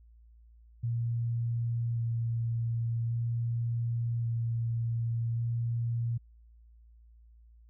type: tone with vibrato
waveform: sine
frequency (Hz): 116.54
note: A#2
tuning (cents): 0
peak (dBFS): -28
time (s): 0.83-6.18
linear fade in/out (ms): 10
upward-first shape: square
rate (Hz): 0.44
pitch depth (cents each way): 10
effects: added 57 Hz sine -54 dBFS peak until 7.69 s